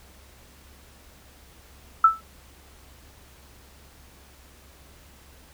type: tone with exponential decay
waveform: sine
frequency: 1318.5 Hz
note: E6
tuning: in tune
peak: -8 dBFS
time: 2.04-2.21 s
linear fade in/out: 5 ms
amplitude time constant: 35 ms
effects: added 68 Hz sine -53 dBFS peak until 5.53 s + pink hiss -53 dBFS RMS until 5.53 s